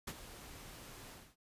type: noise with ADSR envelope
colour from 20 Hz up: pink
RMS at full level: -40 dBFS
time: 0.07-1.36 s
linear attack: 8 ms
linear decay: 49 ms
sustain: -12 dB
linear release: 260 ms
effects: resampled to 32000 Hz